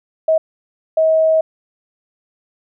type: tone bursts at uneven times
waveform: sine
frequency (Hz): 638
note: D#5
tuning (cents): +43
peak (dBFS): -10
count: 2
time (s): 0.28-0.38 / 0.97-1.41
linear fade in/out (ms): 5
effects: none